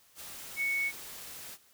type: tone in noise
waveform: sine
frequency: 2217 Hz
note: C#7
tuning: in tune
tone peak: -28 dBFS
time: 0.56-0.92 s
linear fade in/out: 50 ms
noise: white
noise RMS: -45 dBFS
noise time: 0.15-1.58 s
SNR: +14 dB
effects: white hiss -63 dBFS RMS until 1.73 s